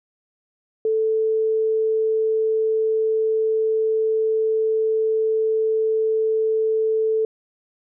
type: tone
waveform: sine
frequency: 440 Hz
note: A4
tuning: in tune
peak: -17 dBFS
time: 0.85-7.25 s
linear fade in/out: 2 ms
effects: none